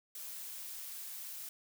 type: noise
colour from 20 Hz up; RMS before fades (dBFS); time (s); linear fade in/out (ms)
blue; -45; 0.15-1.49; 2
effects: none